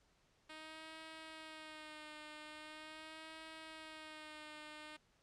5% pulse tone with vibrato, 311.1 Hz, D#4, in tune, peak -39 dBFS, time 0.49-4.97 s, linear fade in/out 10 ms, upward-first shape sine, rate 0.42 Hz, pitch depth 41 cents each way, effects pink hiss -74 dBFS RMS until 5.22 s + low-pass 7000 Hz 12 dB/octave

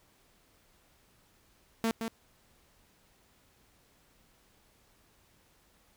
sawtooth tone with echo, 226.4 Hz, A3, 50 cents sharp, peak -23 dBFS, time 1.84-1.91 s, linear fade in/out 0 ms, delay 170 ms, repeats 1, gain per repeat -6 dB, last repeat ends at 2.08 s, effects pink hiss -66 dBFS RMS until 5.96 s

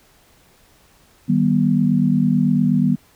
sine chord, Eb augmented, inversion none, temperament just, 155.56 / 194.45 / 243.1 Hz, Eb3 / G3 / B3, 0 / -14 / -27 cents, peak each -19 / -18 / -17 dBFS, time 1.28-2.96 s, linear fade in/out 20 ms, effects pink hiss -54 dBFS RMS until 3.15 s

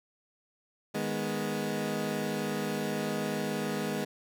20% pulse chord, G# minor, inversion second, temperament equal, 155.56 / 207.7 / 246.9 Hz, D#3 / G#3 / B3, 0 / 0 / 0 cents, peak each -32 / -28 / -31 dBFS, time 0.94-4.05 s, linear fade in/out 10 ms, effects none

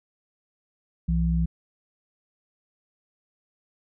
sine tone pair together, 62.6 / 167.12 Hz, B1 / E3, +24 / +24 cents, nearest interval octave + perfect fourth, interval 1700 cents, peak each -23 dBFS, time 1.08-1.46 s, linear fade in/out 10 ms, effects none

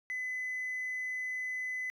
triangle tone, 2014 Hz, B6, 33 cents sharp, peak -31 dBFS, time 0.1-1.9 s, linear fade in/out 0 ms, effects tanh soft clip ceiling -30 dBFS

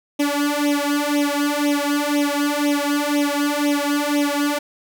sawtooth tone with flanger, 290 Hz, D4, 22 cents flat, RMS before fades -20 dBFS, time 0.19-4.59 s, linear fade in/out 10 ms, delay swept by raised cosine 0.32 to 2.82 ms, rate 2 Hz, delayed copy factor +0.95, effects none

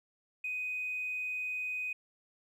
triangle tone with tanh clipping, 2500 Hz, D#7, 8 cents sharp, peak -33 dBFS, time 0.44-1.93 s, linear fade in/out 5 ms, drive 1 dB, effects none

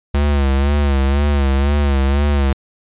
square tone with vibrato, 70.1 Hz, C#2, 20 cents sharp, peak -13 dBFS, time 0.14-2.53 s, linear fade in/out 5 ms, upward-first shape sine, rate 2 Hz, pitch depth 70 cents each way, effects resampled to 8000 Hz

